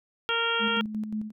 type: harmonic tone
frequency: 462.6 Hz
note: A#4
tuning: 13 cents flat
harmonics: 1 / 2 / 3 / 4 / 5 / 6 / 7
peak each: -32 / -34 / -28 / -38 / -37 / -32 / -30 dBFS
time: 0.29-0.81 s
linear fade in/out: 0 ms
type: tone with tremolo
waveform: sine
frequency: 214.5 Hz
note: A3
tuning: 44 cents flat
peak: -27 dBFS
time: 0.59-1.32 s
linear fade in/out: 50 ms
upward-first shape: square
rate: 5.6 Hz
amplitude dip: 50%
effects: none